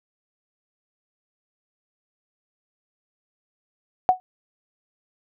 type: tone with exponential decay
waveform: sine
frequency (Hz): 740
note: F#5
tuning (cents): 0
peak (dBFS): -8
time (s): 4.09-4.2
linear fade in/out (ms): 0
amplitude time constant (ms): 22
effects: none